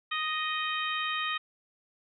harmonic tone, 622.3 Hz, D#5, in tune, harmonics 2 / 3 / 4 / 5 / 6, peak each -33 / -35 / -36 / -37 / -38 dBFS, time 0.11-1.38 s, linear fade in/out 10 ms, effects none

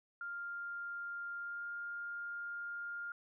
sine tone with pitch glide, 1399 to 1407.1 Hz, F6 to F6, +3 to +13 cents, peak -40 dBFS, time 0.21-3.12 s, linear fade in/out 2 ms, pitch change +10 cents, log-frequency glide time 1.38-1.66 s, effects none

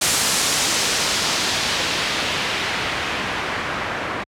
white noise with low-pass filter sweep, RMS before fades -22 dBFS, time 0.01-4.24 s, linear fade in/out 10 ms, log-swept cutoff 8800 to 1500 Hz, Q 0.94, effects high-pass 60 Hz 12 dB/octave

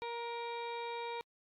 harmonic tone with a mistuned harmonic, 469.8 Hz, A#4, 13 cents sharp, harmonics 1 / 2 / 3 / 4 / 5 / 6 / 7 / 8 / 9, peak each -42 / -41 / -56 / -56 / -48 / -62 / -59 / -53 / -62 dBFS, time 0.02-1.21 s, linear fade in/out 0 ms, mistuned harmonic 3, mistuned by +19 cents, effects AAC 64 kbps

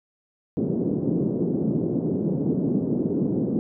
pink band-pass noise, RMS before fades -24 dBFS, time 0.57-3.59 s, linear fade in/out 0 ms, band 160 to 390 Hz, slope 24 dB/octave, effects none

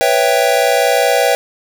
square chord, C# half-diminished seventh, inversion third, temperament equal, 493.9 / 554.4 / 659.3 / 784 Hz, B4 / C#5 / E5 / G5, 0 / 0 / 0 / 0 cents, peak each -17 dBFS, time 0.01-1.35 s, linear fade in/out 0 ms, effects none

